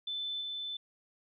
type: tone with level steps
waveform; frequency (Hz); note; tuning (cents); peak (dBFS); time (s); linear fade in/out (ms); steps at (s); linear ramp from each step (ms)
sine; 3520; A7; 0; -34 / -36; 0.07-0.77; 5; 0.41; 5
effects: none